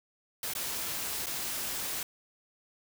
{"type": "noise with dropouts", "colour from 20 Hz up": "white", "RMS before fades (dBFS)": -35, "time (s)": [0.43, 2.03], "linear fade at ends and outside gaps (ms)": 2, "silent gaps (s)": [[0.536, 0.551], [1.26, 1.267]], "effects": []}